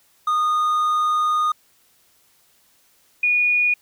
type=tone pair in turn; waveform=triangle / sine; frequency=1230 / 2452 Hz; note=D#6 / D#7; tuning=-20 / -26 cents; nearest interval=octave; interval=1194 cents; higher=second; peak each=-15 dBFS; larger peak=neither; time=0.27-1.52 / 3.23-3.74 s; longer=first; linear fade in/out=5 ms; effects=white hiss -59 dBFS RMS until 3.81 s